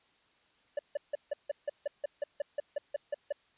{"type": "tone bursts", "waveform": "triangle", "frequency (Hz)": 580, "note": "D5", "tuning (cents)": -22, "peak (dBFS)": -27, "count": 15, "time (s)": [0.77, 3.325], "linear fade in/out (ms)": 5, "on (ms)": 21, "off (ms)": 160, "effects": ["white hiss -68 dBFS RMS until 3.57 s", "resampled to 8000 Hz"]}